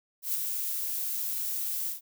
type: noise with ADSR envelope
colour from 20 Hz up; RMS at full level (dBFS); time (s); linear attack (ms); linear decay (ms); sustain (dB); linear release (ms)
violet; -28; 0.22-2.01; 120; 16; -4; 130
effects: none